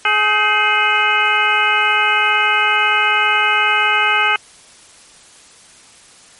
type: harmonic tone with a mistuned harmonic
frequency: 422.1 Hz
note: G#4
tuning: 28 cents sharp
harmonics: 1 / 2 / 3 / 4 / 5 / 6 / 7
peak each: -29 / -20 / -18 / -18 / -19 / -18 / -21 dBFS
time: 0.05-4.36 s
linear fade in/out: 2 ms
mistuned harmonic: 4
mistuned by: -150 cents
effects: white hiss -44 dBFS RMS until 6.39 s + MP3 48 kbps